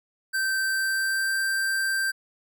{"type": "tone with pitch glide", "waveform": "square", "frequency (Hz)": [1556, 1569.5], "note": ["G6", "G6"], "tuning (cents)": [-13, 2], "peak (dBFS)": -24, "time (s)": [0.33, 2.12], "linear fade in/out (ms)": 20, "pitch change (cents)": 15, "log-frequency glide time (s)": [0.67, 1.37], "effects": []}